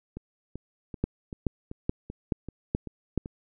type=two click trains; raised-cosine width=3 ms; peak=-24 / -12 dBFS; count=9 / 6; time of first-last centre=0.17-3.259 / 1.04-3.177 s; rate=2.59 / 2.34 Hz; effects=none